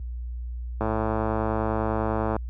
click train, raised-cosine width 1 ms, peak -12 dBFS, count 172, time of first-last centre 0.81-2.365 s, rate 110 Hz, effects added 60 Hz sine -27 dBFS peak until 2.49 s + high-pass 60 Hz 12 dB/octave

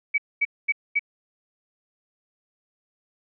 sine tone bursts, 2276 Hz, C#7, 45 cents sharp, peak -18 dBFS, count 4, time 0.14-0.994 s, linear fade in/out 10 ms, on 41 ms, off 230 ms, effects none

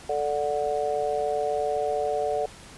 sine chord, D major, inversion second, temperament just, 440.5 / 587.3 / 734.2 Hz, A4 / D5 / F#5, +2 / 0 / -14 cents, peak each -28 dBFS, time 0.09-2.46 s, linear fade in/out 5 ms, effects pink hiss -46 dBFS RMS until 2.77 s + resampled to 24000 Hz

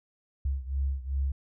sine beating tone pair, 67.2 / 69.8 Hz, C2 / C#2, +47 / +13 cents, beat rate 2.6 Hz, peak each -29 / -32 dBFS, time 0.45-1.32 s, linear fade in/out 5 ms, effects none

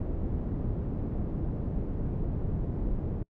pink low-pass noise, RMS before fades -31 dBFS, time 0-3.23 s, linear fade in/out 5 ms, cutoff 310 Hz, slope 12 dB/octave, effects noise-tail reverb RT60 0.1 s tail -25 dB re dry

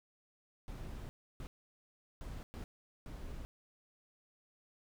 brown noise bursts at uneven times, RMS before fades -45 dBFS, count 5, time 0.68-1.09 / 1.4-1.47 / 2.21-2.43 / 2.54-2.64 / 3.06-3.45 s, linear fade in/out 0 ms, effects none

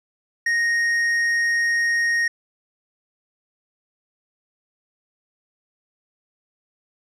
sine tone with tanh clipping, 1864.7 Hz, A#6, in tune, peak -19 dBFS, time 0.46-2.28 s, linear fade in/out 5 ms, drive 7 dB, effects none

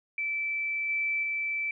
sine tone with level steps, 2322 Hz, D7, 20 cents flat, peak -28 / -26 / -28 dBFS, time 0.18-1.71 s, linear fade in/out 2 ms, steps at 0.89 / 1.23 s, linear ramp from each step 2 ms, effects none

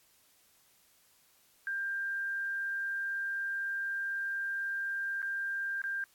sine tone with dropouts, 1591 Hz, G6, 25 cents sharp, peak -32 dBFS, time 1.67-6.04 s, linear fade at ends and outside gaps 1 ms, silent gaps 5.219-5.227 / 5.818-5.839 s, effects white hiss -66 dBFS RMS until 6.14 s + AAC 64 kbps

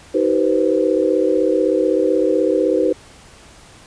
sine tone cluster, 316 / 383.2 / 482 / 518 Hz, D#4 / G4 / B4 / C5, +27 / -39 / -42 / -17 cents, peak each -19 dBFS, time 0.14-2.93 s, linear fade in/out 10 ms, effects pink hiss -44 dBFS RMS until 3.86 s + resampled to 22050 Hz

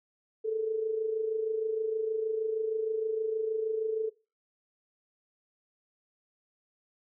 sine tone with amplitude modulation, 440 Hz, A4, in tune, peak -25 dBFS, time 0.44-4.1 s, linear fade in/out 20 ms, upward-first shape sine, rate 26.4 Hz, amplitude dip 55%, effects noise-tail reverb RT60 0.3 s tail -21 dB re dry

